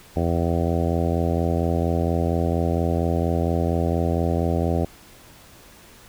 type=harmonic tone; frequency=84.3 Hz; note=E2; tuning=39 cents sharp; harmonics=1 / 2 / 3 / 4 / 5 / 6 / 7 / 8 / 9; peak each=-23 / -26 / -28 / -29 / -30 / -31 / -31 / -32 / -33 dBFS; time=0.16-4.85 s; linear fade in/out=5 ms; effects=pink hiss -48 dBFS RMS until 6.08 s